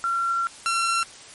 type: tone pair in turn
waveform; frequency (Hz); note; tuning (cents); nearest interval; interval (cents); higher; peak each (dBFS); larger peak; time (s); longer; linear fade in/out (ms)
sine / sawtooth; 1367 / 1359.1; F6 / F6; -37 / -48; unison; 11; first; -21 / -17; second; 0.04-0.47 / 0.66-1.03; first; 0
effects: white hiss -44 dBFS RMS until 1.34 s + MP3 48 kbps